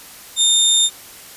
25% pulse tone, 3633 Hz, A#7, 45 cents flat, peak -8 dBFS, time 0.36-0.9 s, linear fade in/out 50 ms, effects white hiss -39 dBFS RMS until 1.36 s + resampled to 32000 Hz

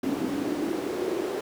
brown noise with high-pass filter sweep, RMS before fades -29 dBFS, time 0.03-1.41 s, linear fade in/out 5 ms, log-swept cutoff 270 to 410 Hz, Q 5.5, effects none

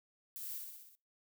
violet noise with echo, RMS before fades -45 dBFS, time 0.36-0.58 s, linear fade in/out 0 ms, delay 62 ms, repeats 6, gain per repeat -3 dB, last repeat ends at 0.952 s, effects noise-tail reverb RT60 0.3 s tail -25 dB re dry

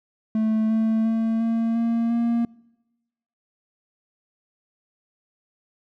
triangle tone with pitch steps, 219 / 221.9 / 224.9 / 227.9 / 231 / 234 Hz, A3 / A3 / A3 / A#3 / A#3 / A#3, -8 / +15 / +38 / -39 / -16 / +7 cents, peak -17 dBFS, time 0.35-2.45 s, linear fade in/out 2 ms, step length 350 ms, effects noise-tail reverb RT60 1.0 s tail -24 dB re dry

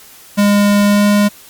square tone with pitch glide, 204.1 to 205.6 Hz, G#3 to G#3, -30 to -17 cents, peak -9 dBFS, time 0.37-1.29 s, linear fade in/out 20 ms, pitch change +13 cents, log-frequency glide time 0.86-1.05 s, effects white hiss -40 dBFS RMS until 1.49 s + Opus 48 kbps

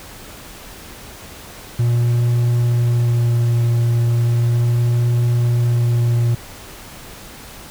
triangle tone with vibrato, 118.9 Hz, A#2, 35 cents sharp, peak -11 dBFS, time 1.79-6.35 s, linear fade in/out 5 ms, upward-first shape sine, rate 0.36 Hz, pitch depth 15 cents each way, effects pink hiss -37 dBFS RMS until 7.7 s

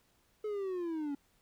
triangle linear sweep, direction down, 431.4 to 277.2 Hz, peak -32 dBFS, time 0.44-1.15 s, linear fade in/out 5 ms, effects pink hiss -71 dBFS RMS until 1.41 s

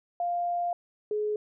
sine tone pair in turn, 699 / 422.1 Hz, F5 / G#4, +1 / +28 cents, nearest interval major sixth, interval 873 cents, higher first, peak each -26 dBFS, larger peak neither, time 0.2-0.73 / 1.11-1.36 s, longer first, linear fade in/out 2 ms, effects none

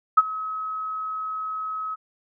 sine tone with ADSR envelope, 1280 Hz, D#6, 49 cents sharp, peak -8 dBFS, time 0.17-1.96 s, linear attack 11 ms, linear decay 34 ms, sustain -19 dB, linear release 25 ms, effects none

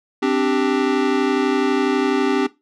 square chord, C suspended second, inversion none, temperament equal, 261.6 / 293.7 / 392 Hz, C4 / D4 / G4, 0 / 0 / 0 cents, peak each -21 dBFS, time 0.22-2.47 s, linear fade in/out 10 ms, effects noise-tail reverb RT60 0.2 s tail -17 dB re dry + low-pass 4000 Hz 12 dB/octave

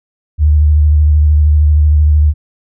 sine tone with vibrato, 75.3 Hz, D2, 44 cents sharp, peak -5 dBFS, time 0.38-2.34 s, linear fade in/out 50 ms, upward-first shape square, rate 13 Hz, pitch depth 29 cents each way, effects none

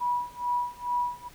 sine tone with tremolo, 975 Hz, B5, 23 cents flat, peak -23 dBFS, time 0-1.29 s, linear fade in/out 20 ms, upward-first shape sine, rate 2.3 Hz, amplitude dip 95%, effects pink hiss -53 dBFS RMS until 1.34 s

